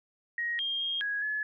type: tone with pitch steps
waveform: sine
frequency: 1885 / 3215 / 3236 / 1659 / 1709 Hz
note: A#6 / G7 / G#7 / G#6 / G#6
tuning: +19 / +43 / -46 / -2 / +49 cents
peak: -29 dBFS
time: 0.38-1.43 s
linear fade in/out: 2 ms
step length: 210 ms
effects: none